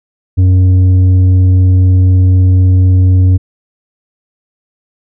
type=tone with tanh clipping; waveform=sine; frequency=92.4 Hz; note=F#2; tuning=2 cents flat; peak=-5 dBFS; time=0.37-3.38 s; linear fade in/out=20 ms; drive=6 dB; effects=none